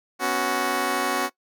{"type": "chord", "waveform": "10% pulse", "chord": "B suspended second", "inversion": "none", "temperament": "just", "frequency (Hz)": [246.9, 277.8, 370.4], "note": ["B3", "C#4", "F#4"], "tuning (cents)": [0, 4, 2], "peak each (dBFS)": [-22, -19, -18], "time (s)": [0.19, 1.3], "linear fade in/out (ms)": 50, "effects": ["noise-tail reverb RT60 0.1 s tail -20 dB re dry"]}